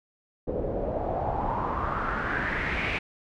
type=noise with low-pass filter sweep; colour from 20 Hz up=pink; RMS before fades=-29 dBFS; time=0.47-2.99 s; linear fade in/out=10 ms; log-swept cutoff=460 to 2500 Hz; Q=4.4; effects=none